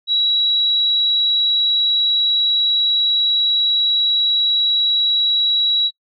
sine tone, 3890 Hz, B7, 27 cents flat, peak -13 dBFS, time 0.07-5.91 s, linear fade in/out 50 ms, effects noise-tail reverb RT60 0.1 s tail -24 dB re dry

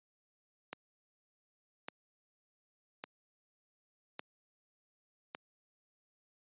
click train, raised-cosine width 0.3 ms, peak -24 dBFS, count 5, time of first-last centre 0.73-5.349 s, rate 0.866 Hz, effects high-pass 200 Hz 12 dB/octave + resampled to 8000 Hz

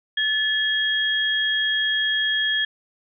sine tone pair together, 1735 / 3275 Hz, A6 / G#7, -25 / -25 cents, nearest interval major seventh, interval 1100 cents, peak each -22 dBFS, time 0.17-2.65 s, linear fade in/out 5 ms, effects none

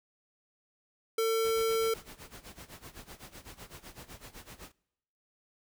square tone, 450 Hz, A4, 39 cents sharp, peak -27 dBFS, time 1.18-1.94 s, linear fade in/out 5 ms
pink noise with tremolo, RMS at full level -46 dBFS, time 1.44-4.72 s, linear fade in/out 10 ms, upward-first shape sine, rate 7.9 Hz, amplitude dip 85%
effects noise-tail reverb RT60 0.9 s tail -26 dB re dry

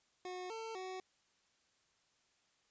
25% pulse tone with pitch steps, 364.6 / 448.4 / 373.4 Hz, F#4 / A4 / F#4, -25 / +33 / +16 cents, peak -39 dBFS, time 0.25-1 s, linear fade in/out 2 ms, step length 250 ms, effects white hiss -75 dBFS RMS until 2.7 s + resampled to 16000 Hz

